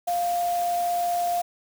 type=tone in noise; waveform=sine; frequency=700 Hz; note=F5; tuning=4 cents sharp; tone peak=-22 dBFS; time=0.07-1.42 s; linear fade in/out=10 ms; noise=white; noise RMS=-38 dBFS; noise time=0.07-1.42 s; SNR=+13 dB; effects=none